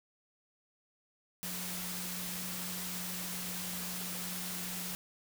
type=tone in noise; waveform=sine; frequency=180 Hz; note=F#3; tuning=47 cents flat; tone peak=-44 dBFS; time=1.43-4.95 s; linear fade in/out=0 ms; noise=white; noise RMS=-40 dBFS; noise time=1.43-4.95 s; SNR=-7 dB; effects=none